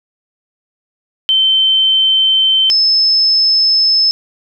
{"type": "tone pair in turn", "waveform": "sine", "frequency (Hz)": [3094, 5228], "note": ["G7", "E8"], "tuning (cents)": [-23, -15], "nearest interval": "major sixth", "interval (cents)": 908, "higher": "second", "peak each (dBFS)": -8, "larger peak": "neither", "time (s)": [[1.29, 2.7], [2.7, 4.11]], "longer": "neither", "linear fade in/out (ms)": 0, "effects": []}